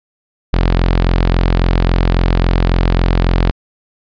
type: tone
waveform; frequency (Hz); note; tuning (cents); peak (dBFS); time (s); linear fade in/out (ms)
sawtooth; 43.65; F1; 0; -6; 0.53-3.51; 0
effects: resampled to 11025 Hz